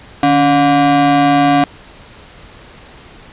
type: ring-modulated tone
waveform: square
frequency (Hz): 217.4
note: A3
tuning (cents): -21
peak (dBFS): -6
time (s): 0.23-1.64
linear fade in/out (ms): 2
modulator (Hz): 500
effects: pink hiss -39 dBFS RMS until 3.32 s + resampled to 8000 Hz